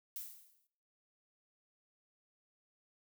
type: noise with exponential decay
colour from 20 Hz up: violet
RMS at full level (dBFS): -41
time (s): 0.16-0.67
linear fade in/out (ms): 1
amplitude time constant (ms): 110
effects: noise-tail reverb RT60 0.7 s tail -21 dB re dry